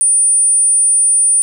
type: tone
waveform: sine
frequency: 9300 Hz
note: D9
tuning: 18 cents flat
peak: -8 dBFS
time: 0.01-1.42 s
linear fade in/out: 0 ms
effects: none